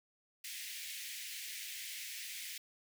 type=high-pass noise; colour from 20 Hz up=pink; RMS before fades=-45 dBFS; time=0.44-2.58 s; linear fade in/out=5 ms; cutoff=1900 Hz; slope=48 dB/octave; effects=none